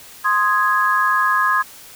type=chord; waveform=sine; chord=Ab major; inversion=first; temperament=equal; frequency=1046.5 / 1244.5 / 1661.2 Hz; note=C6 / Eb6 / Ab6; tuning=0 / 0 / 0 cents; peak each=-18 / -19 / -18 dBFS; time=0.24-1.63 s; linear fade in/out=20 ms; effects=white hiss -41 dBFS RMS until 1.95 s